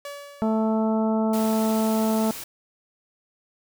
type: tone with exponential decay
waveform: sawtooth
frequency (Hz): 571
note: D5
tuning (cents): -49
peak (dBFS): -28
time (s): 0.05-1.11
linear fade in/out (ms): 2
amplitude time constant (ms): 230
type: harmonic tone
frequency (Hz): 220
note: A3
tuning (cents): 0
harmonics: 1 / 2 / 3 / 4 / 5 / 6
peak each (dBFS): -21 / -29 / -28 / -31 / -42 / -38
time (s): 0.42-2.31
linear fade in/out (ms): 0
type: noise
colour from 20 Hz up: white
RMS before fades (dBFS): -36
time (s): 1.33-2.44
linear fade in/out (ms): 5
effects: none